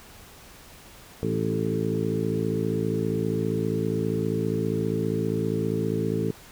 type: harmonic tone with a mistuned harmonic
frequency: 55 Hz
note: A1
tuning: in tune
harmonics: 2 / 3 / 4 / 5 / 6 / 7 / 8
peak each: -31 / -29 / -31 / -33 / -33 / -33 / -30 dBFS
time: 1.23-6.31 s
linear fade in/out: 0 ms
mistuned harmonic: 7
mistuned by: +22 cents
effects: pink hiss -48 dBFS RMS until 6.51 s